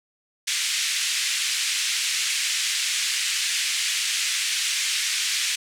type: band-pass noise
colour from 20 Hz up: pink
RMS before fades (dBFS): -25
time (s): 0.47-5.56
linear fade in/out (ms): 10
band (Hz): 2100 to 9000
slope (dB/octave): 24
effects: none